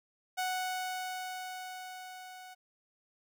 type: tone with level ramp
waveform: sawtooth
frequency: 740 Hz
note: F#5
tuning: in tune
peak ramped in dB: -27 to -44 dBFS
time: 0.37-2.55 s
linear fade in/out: 20 ms
effects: none